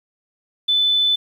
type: tone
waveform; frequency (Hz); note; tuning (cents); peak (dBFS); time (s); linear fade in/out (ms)
sine; 3506; A7; -7; -14; 0.68-1.16; 10
effects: 8-bit